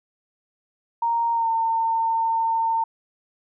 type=tone with pitch glide; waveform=sine; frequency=930 to 906.7 Hz; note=A#5 to A#5; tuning=-4 to -48 cents; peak=-19 dBFS; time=1.02-2.84 s; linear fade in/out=5 ms; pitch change=-44 cents; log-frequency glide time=1.33-1.48 s; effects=none